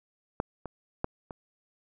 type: clicks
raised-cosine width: 1 ms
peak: -13 / -23 / -14 / -25 dBFS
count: 4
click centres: 0.401 / 0.657 / 1.044 / 1.308 s
effects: none